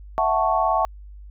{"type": "chord", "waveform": "sine", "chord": "F# minor seventh", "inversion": "third", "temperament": "equal with one note detuned", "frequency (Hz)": [659.3, 737.4, 880, 1108.7], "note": ["E5", "F#5", "A5", "C#6"], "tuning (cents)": [0, -6, 0, 0], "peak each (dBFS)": -23, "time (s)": [0.18, 0.85], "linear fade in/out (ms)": 0, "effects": ["added 50 Hz sine -38 dBFS peak until 1.3 s"]}